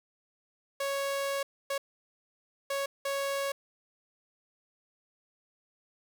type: tone bursts at uneven times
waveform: sawtooth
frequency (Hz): 554.4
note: C#5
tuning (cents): 0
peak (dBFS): -26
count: 4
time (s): 0.8-1.43 / 1.7-1.78 / 2.7-2.86 / 3.05-3.52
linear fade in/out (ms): 5
effects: none